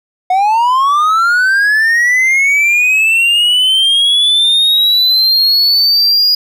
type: linear sweep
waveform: triangle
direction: up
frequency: 723 to 4900 Hz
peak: -6 dBFS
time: 0.3-6.35 s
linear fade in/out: 5 ms
effects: none